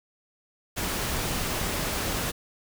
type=noise; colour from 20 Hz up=pink; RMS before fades=-29 dBFS; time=0.76-2.32 s; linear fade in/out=20 ms; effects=none